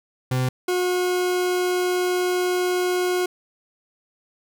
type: tone pair in turn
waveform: 40% pulse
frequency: 128.1 / 361.6 Hz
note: C3 / F#4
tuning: -36 / -40 cents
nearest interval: octave + tritone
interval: 1796 cents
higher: second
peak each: -19 dBFS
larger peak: neither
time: 0.31-0.49 / 0.68-3.26 s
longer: second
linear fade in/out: 5 ms
effects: none